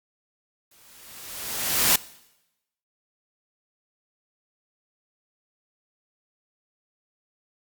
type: noise with exponential growth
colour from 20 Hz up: white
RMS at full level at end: -17 dBFS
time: 0.71-1.96 s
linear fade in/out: 5 ms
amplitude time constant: 270 ms
effects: noise-tail reverb RT60 0.9 s tail -20 dB re dry + Opus 48 kbps